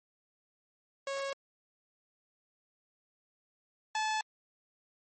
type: tone pair in turn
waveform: sawtooth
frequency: 550 / 866 Hz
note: C#5 / A5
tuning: -14 / -28 cents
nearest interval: minor sixth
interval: 786 cents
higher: second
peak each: -30 / -26 dBFS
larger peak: second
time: 1.07-1.33 / 3.95-4.21 s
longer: neither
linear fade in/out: 2 ms
effects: MP3 32 kbps